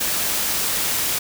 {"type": "noise", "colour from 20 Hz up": "white", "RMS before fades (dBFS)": -22, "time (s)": [0, 1.19], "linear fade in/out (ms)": 10, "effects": []}